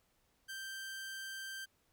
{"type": "tone", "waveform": "sawtooth", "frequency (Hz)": 1568, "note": "G6", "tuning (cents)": 0, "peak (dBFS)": -39, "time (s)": [0.48, 1.66], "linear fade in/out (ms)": 20, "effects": ["pink hiss -75 dBFS RMS until 1.92 s"]}